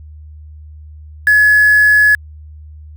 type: tone with quantisation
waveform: sine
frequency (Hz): 1700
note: G#6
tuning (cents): +40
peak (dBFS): -6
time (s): 1.27-2.15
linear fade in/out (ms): 2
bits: 4
effects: added 76 Hz sine -32 dBFS peak until 2.96 s